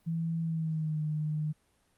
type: tone with pitch glide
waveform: sine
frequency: 164.81 to 152.89 Hz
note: E3 to D#3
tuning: 0 to -30 cents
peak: -29 dBFS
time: 0.06-1.53 s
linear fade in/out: 20 ms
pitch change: -130 cents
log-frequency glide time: 0.41-1.01 s
effects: pink hiss -70 dBFS RMS until 1.97 s + Opus 32 kbps